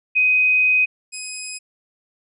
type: tone pair in turn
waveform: sine / 5% pulse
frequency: 2509 / 2518 Hz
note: D#7 / D#7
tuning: +14 / +20 cents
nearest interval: unison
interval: 6 cents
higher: second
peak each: -13 / -18 dBFS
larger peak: first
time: 0.15-0.86 / 1.12-1.59 s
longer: first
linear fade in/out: 20 ms
effects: resampled to 24000 Hz